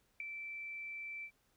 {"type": "tone with ADSR envelope", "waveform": "sine", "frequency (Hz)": 2331, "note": "D7", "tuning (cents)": -14, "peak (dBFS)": -33, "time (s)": [0.2, 1.31], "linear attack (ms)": 3, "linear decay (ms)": 4, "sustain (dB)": -9, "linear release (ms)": 73, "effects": ["pink hiss -75 dBFS RMS until 1.56 s"]}